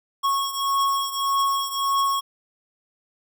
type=beating tone pair; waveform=square; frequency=1100 / 1101.7 Hz; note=C#6 / C#6; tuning=-14 / -11 cents; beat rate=1.7 Hz; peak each=-23 / -27 dBFS; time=0.23-2.21 s; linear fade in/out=20 ms; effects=none